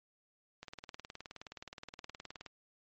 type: click train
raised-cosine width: 0.2 ms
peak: -28 dBFS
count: 36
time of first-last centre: 0.63-2.462 s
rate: 19.1 Hz
effects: low-pass 7000 Hz 12 dB/octave + MP3 32 kbps